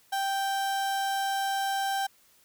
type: tone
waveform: 35% pulse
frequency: 784 Hz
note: G5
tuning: in tune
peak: -25 dBFS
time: 0.12-2.07 s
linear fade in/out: 10 ms
effects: white hiss -62 dBFS RMS until 2.44 s